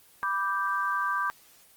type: chord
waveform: sine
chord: G major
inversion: first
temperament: equal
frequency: 987.8 / 1174.7 / 1568 Hz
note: B5 / D6 / G6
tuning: 0 / 0 / 0 cents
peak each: -33 / -28 / -30 dBFS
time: 0.23-1.3 s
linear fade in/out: 0 ms
effects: white hiss -57 dBFS RMS until 1.76 s + Opus 24 kbps